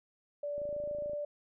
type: tone with pitch glide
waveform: sine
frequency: 581 to 586.7 Hz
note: D5 to D5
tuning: -19 to -2 cents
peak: -34 dBFS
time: 0.43-1.25 s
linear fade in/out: 5 ms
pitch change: +17 cents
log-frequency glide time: 0.57-0.82 s
type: click train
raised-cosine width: 2 ms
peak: -37 dBFS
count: 16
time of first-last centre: 0.58-1.134 s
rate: 27.1 Hz
effects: none